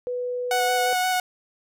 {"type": "tone with pitch glide", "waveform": "sine", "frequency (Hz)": [493.9, 499.6], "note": ["B4", "B4"], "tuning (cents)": [0, 20], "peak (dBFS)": -25, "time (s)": [0.07, 0.93], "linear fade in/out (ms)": 0, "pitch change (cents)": 20, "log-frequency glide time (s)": [0.54, 0.65]}
{"type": "tone with vibrato", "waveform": "sawtooth", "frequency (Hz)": 737, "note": "F#5", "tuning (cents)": -7, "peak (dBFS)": -17, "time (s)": [0.51, 1.2], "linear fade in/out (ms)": 2, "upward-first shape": "square", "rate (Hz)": 5.7, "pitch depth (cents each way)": 10}
{"effects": []}